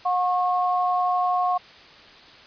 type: tone pair together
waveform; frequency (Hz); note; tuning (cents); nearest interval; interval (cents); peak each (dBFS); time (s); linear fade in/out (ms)
sine; 722.7 / 1089; F#5 / C#6; -41 / -31; perfect fifth; 710; -21 / -24; 0.05-1.58; 10
effects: white hiss -47 dBFS RMS until 2.46 s + resampled to 11025 Hz

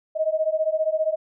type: beating tone pair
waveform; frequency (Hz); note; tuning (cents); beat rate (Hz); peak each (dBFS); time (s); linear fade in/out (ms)
sine; 622.3 / 637.3; D#5 / D#5; 0 / +41; 15; -23; 0.15-1.16; 20
effects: none

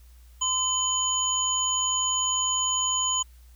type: tone cluster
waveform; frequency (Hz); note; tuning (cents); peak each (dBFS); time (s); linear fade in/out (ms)
sine; 1033 / 3049 / 6860; C6 / G7 / A8; -22 / -49 / -45; -30 / -28 / -25; 0.41-3.23; 10
effects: added 60 Hz sine -48 dBFS peak until 3.55 s + white hiss -62 dBFS RMS until 3.55 s

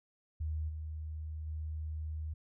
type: tone with level steps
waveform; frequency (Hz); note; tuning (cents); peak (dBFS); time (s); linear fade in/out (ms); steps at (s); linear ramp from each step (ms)
sine; 77.78; D#2; 0; -33 / -38 / -36; 0.4-2.34; 10; 0.68 / 1.46; 20
effects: none

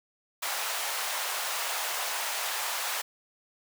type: high-pass noise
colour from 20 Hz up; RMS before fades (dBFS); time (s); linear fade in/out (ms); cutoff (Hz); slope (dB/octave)
pink; -32; 0.42-3.02; 10; 680; 24
effects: none

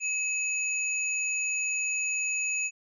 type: tone pair together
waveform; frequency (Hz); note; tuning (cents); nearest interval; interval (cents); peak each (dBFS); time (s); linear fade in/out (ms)
sine; 2561 / 6837; D#7 / G#8; +49 / +49; octave + perfect fourth; 1700; -28 / -32; 0-2.71; 50
effects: none

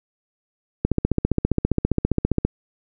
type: click train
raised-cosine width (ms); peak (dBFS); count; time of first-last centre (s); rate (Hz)
3; -5; 25; 0.85-2.45; 15
effects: none

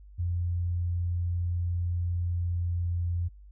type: tone with pitch glide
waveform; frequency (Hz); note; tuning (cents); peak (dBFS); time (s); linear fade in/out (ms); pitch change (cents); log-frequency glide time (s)
sine; 87.31 to 86.71; F2 to F2; 0 to -12; -26; 0.18-3.29; 20; -12; 2.25-3.1
effects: added 50 Hz sine -47 dBFS peak until 3.51 s

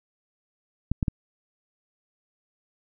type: clicks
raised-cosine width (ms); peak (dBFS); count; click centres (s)
5; -11; 3; 0.916 / 1.028 / 1.082
effects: none

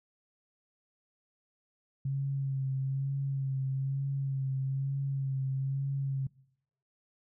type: tone with vibrato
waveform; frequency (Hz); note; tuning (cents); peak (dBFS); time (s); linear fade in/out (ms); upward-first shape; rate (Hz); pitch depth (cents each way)
sine; 135.7; C#3; -36; -29; 2.05-6.27; 5; sine; 1.1; 29
effects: noise-tail reverb RT60 0.8 s tail -23 dB re dry

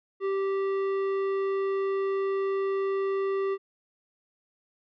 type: tone with tanh clipping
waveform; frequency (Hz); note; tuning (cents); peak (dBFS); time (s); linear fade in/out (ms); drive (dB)
sine; 390.1; G4; -8; -27; 0.2-3.58; 50; 12
effects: none

